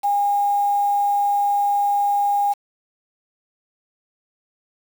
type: tone with quantisation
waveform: sine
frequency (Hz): 812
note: G#5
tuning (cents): -39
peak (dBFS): -16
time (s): 0.03-2.54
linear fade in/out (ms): 20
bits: 6
effects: none